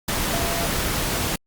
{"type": "tone in noise", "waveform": "sine", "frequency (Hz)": 679, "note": "F5", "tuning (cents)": -49, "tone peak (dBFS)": -28, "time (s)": [0.33, 0.67], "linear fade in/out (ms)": 5, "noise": "pink", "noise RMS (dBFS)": -24, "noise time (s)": [0.08, 1.36], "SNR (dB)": -7, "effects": ["Opus 48 kbps"]}